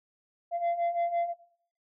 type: beating tone pair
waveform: sine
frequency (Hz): 683 / 688.9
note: F5 / F5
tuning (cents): -39 / -24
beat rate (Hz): 5.9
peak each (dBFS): -30 / -26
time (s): 0.51-1.34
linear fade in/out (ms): 50
effects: noise-tail reverb RT60 0.6 s tail -17 dB re dry + tanh soft clip ceiling -24 dBFS

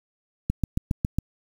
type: click train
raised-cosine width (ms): 5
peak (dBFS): -10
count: 6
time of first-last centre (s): 0.5-1.186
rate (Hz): 7.29
effects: 7-bit

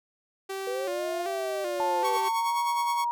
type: tone with vibrato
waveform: sawtooth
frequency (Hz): 370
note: F#4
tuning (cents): 0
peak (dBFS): -28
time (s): 0.49-2.29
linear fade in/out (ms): 10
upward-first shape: square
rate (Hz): 1.3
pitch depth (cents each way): 78
type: linear two-way sweep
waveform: sine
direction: up then down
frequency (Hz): 477.5 to 698.5 to 477.5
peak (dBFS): -30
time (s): 0.67-2.17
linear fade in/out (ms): 2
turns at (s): 1.24
type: tone with pitch glide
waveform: sine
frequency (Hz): 880 to 948.6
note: A5 to A#5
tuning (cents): 0 to +30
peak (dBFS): -25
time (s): 1.8-3.11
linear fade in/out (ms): 0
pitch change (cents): +130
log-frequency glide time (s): 2.13-2.57
type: tone with tremolo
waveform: sawtooth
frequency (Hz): 1108.7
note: C#6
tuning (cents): 0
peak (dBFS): -25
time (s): 2.04-3.05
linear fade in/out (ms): 10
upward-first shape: sine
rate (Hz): 9.6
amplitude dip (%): 65
effects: none

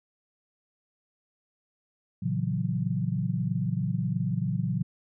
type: chord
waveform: sine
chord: F# dominant seventh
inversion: first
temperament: just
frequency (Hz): 115.62 / 138.75 / 166.5 / 185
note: A#2 / C#3 / E3 / F#3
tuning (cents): -14 / +2 / +18 / 0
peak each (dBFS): -31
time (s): 2.22-4.83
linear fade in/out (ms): 10
effects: none

